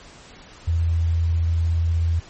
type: tone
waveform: sine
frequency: 83.1 Hz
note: E2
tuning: 15 cents sharp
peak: -17 dBFS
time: 0.67-2.2 s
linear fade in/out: 10 ms
effects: pink hiss -45 dBFS RMS until 2.29 s + MP3 32 kbps